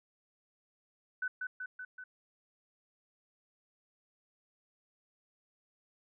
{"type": "tone with echo", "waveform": "sine", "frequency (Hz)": 1503, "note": "F#6", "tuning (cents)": 27, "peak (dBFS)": -32, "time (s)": [1.22, 1.28], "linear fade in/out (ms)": 5, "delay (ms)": 190, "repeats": 4, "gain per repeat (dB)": -3, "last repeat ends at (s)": 2.04, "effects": []}